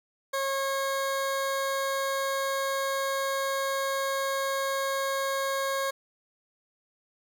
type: tone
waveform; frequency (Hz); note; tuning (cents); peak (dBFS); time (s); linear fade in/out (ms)
20% pulse; 544; C#5; -33; -22; 0.33-5.91; 10
effects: none